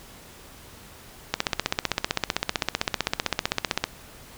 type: click train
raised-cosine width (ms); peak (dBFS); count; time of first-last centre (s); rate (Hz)
0.2; -4; 40; 1.34-3.84; 15.6
effects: pink hiss -47 dBFS RMS until 4.37 s